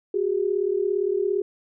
sine tone pair together, 370 / 407.5 Hz, F#4 / G#4, 0 / -33 cents, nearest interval major second, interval 167 cents, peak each -24 / -23 dBFS, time 0.14-1.42 s, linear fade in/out 5 ms, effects none

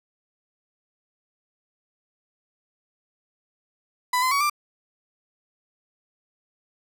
35% pulse tone with pitch steps, 996 / 1027 / 1125 / 1183 Hz, B5 / C6 / C#6 / D6, +14 / -33 / +25 / +12 cents, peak -18 dBFS, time 4.13-4.498 s, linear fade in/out 5 ms, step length 92 ms, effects none

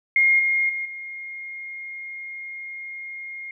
sine tone with level steps, 2136 Hz, C7, 35 cents sharp, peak -14 / -18 / -25 / -32 dBFS, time 0.16-3.51 s, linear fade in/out 2 ms, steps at 0.39 / 0.69 / 0.85 s, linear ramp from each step 5 ms, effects none

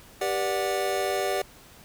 square chord, G major seventh, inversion none, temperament equal with one note detuned, 392 / 485.1 / 587.3 / 740 Hz, G4 / B4 / D5 / F#5, 0 / -31 / 0 / 0 cents, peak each -30 / -34 / -31 / -31 dBFS, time 0.21-1.42 s, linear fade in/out 5 ms, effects pink hiss -51 dBFS RMS until 1.84 s

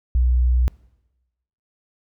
sine tone, 61.74 Hz, B1, in tune, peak -13 dBFS, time 0.15-0.68 s, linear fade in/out 0 ms, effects noise-tail reverb RT60 1.0 s tail -24 dB re dry + tanh soft clip ceiling -10 dBFS

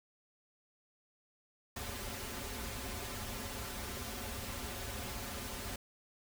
pink noise with comb filter, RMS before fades -42 dBFS, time 1.76-5.76 s, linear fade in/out 5 ms, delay 6.3 ms, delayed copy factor -1, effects none

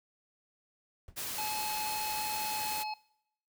brown noise with exponential decay, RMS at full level -45 dBFS, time 1.08-1.2 s, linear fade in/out 1 ms, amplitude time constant 26 ms
white noise, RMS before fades -38 dBFS, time 1.16-2.84 s, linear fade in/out 20 ms
harmonic tone, 855 Hz, A5, 50 cents flat, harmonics 1 / 3 / 5 / 6, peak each -35 / -44 / -44 / -52 dBFS, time 1.38-2.94 s, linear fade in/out 5 ms
effects noise-tail reverb RT60 0.8 s tail -24 dB re dry

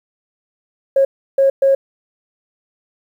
sine tone bursts at uneven times, 544 Hz, C#5, 33 cents flat, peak -8 dBFS, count 3, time 0.96-1.05 / 1.38-1.5 / 1.62-1.75 s, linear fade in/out 5 ms, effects tanh soft clip ceiling -4 dBFS + 8-bit

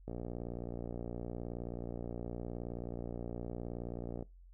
click train, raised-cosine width 2 ms, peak -28 dBFS, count 246, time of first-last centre 0.08-4.226 s, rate 59.1 Hz, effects noise-tail reverb RT60 0.2 s tail -22 dB re dry + added 44 Hz sine -54 dBFS peak until 4.53 s

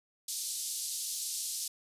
white band-pass noise, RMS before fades -37 dBFS, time 0.28-1.68 s, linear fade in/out 5 ms, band 4100 to 11000 Hz, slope 24 dB/octave, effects resampled to 32000 Hz

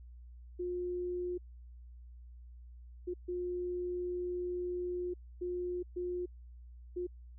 sine tone bursts at uneven times, 356.6 Hz, F4, 36 cents sharp, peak -34 dBFS, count 6, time 0.59-1.38 / 3.07-3.14 / 3.28-5.14 / 5.41-5.83 / 5.96-6.26 / 6.96-7.07 s, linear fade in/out 10 ms, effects added 60 Hz sine -49 dBFS peak until 7.38 s

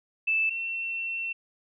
sine tone pair in turn, 2637 / 2703 Hz, E7 / E7, 0 / +43 cents, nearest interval unison, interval 43 cents, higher second, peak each -22 / -29 dBFS, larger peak first, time 0.27-0.5 / 0.5-1.33 s, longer second, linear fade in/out 10 ms, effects none

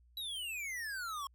square exponential sweep, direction down, 3962 to 1078 Hz, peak -39 dBFS, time 0.17-1.27 s, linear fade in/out 2 ms, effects added 60 Hz sine -62 dBFS peak until 1.34 s

